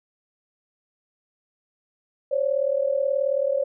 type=tone pair together; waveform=sine; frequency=533 / 571.6 Hz; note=C5 / D5; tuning=+32 / -47 cents; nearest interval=minor second; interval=121 cents; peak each=-23 dBFS; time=2.31-3.64 s; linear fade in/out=10 ms; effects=none